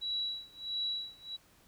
sine tone with tremolo, 3911 Hz, B7, 18 cents flat, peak -31 dBFS, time 0.01-1.37 s, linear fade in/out 20 ms, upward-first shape sine, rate 1.5 Hz, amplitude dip 95%, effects pink hiss -64 dBFS RMS until 1.67 s

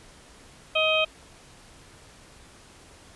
harmonic tone, 630 Hz, D#5, 21 cents sharp, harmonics 1 / 2 / 4 / 5 / 6, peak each -24 / -30 / -24 / -27 / -36 dBFS, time 0.75-1.05 s, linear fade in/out 10 ms, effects pink hiss -51 dBFS RMS until 3.15 s + resampled to 24000 Hz

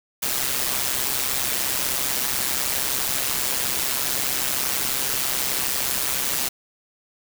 white noise with amplitude modulation, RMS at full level -21 dBFS, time 0.22-6.49 s, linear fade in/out 10 ms, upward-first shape sine, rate 132 Hz, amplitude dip 70%, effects none

